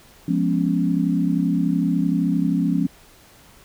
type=chord; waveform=sine; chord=C# dominant seventh; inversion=first; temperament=equal; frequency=174.61 / 207.7 / 246.9 / 277.2 Hz; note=E#3 / G#3 / B3 / C#4; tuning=0 / 0 / 0 / 0 cents; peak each=-21 / -25 / -25 / -22 dBFS; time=0.28-2.87 s; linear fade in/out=5 ms; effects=pink hiss -50 dBFS RMS until 3.64 s